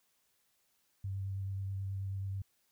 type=tone with vibrato; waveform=sine; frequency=97.2 Hz; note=G2; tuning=14 cents flat; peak=-35 dBFS; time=1.04-2.42 s; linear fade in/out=5 ms; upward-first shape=triangle; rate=9.3 Hz; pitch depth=18 cents each way; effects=white hiss -75 dBFS RMS until 2.71 s